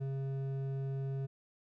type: tone with hard clipping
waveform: sine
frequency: 135.7 Hz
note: C#3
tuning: 36 cents flat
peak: -36 dBFS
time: 0-1.27 s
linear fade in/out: 20 ms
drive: 8 dB
effects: none